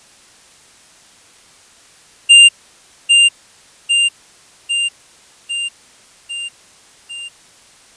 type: tone with echo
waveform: square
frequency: 2794 Hz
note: F7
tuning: in tune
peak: -3 dBFS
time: 2.29-2.49 s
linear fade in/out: 20 ms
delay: 800 ms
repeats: 6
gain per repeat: -4 dB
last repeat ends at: 7.29 s
effects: white hiss -46 dBFS RMS until 7.96 s + resampled to 22050 Hz